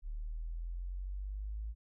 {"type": "exponential sweep", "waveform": "sine", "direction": "up", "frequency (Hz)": [36.71, 55], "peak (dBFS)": -37, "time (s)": [0.02, 1.75], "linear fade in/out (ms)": 50, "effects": []}